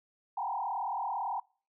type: tone with frequency modulation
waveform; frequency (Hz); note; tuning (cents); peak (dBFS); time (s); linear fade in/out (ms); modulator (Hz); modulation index
sine; 866; A5; -28; -31; 0.37-1.4; 5; 38; 3
effects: noise-tail reverb RT60 0.4 s tail -25 dB re dry